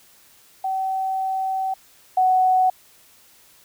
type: tone pair in turn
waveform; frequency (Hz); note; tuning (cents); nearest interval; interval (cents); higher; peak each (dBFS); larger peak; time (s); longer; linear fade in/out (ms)
sine; 764 / 744.4; G5 / F#5; -45 / +10; unison; 45; first; -21 / -14; second; 0.64-1.74 / 2.17-2.7; first; 5
effects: white hiss -53 dBFS RMS until 3.64 s